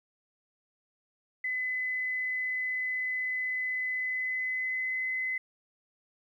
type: tone with pitch glide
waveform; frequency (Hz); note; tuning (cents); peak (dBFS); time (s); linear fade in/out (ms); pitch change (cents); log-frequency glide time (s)
sine; 2016 to 2034; B6 to C7; +35 to -50; -29; 1.44-5.38; 5; +15; 3.99-5.04
effects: 11-bit